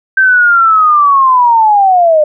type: linear sweep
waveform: sine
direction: down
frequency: 1566 to 594 Hz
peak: -4 dBFS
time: 0.17-2.24 s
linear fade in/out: 5 ms
effects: none